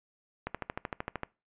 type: click train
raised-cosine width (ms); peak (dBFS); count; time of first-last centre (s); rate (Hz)
0.5; -18; 11; 0.47-1.233; 13.1
effects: noise-tail reverb RT60 0.3 s tail -23 dB re dry + resampled to 8000 Hz